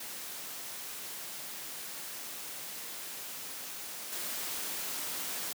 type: noise with level steps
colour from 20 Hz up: white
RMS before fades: -42 / -37 dBFS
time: 0-5.53 s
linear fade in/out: 5 ms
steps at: 4.12 s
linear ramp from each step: 10 ms
effects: high-pass 150 Hz 12 dB/octave